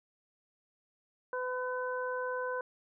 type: harmonic tone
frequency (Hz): 504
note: B4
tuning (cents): +35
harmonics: 1 / 2 / 3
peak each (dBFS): -35 / -38 / -39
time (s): 1.33-2.61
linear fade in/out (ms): 2
effects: none